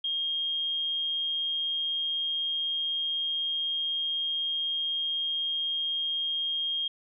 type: tone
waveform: sine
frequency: 3232 Hz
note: G#7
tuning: 48 cents flat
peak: -27 dBFS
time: 0.04-6.88 s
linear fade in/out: 5 ms
effects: none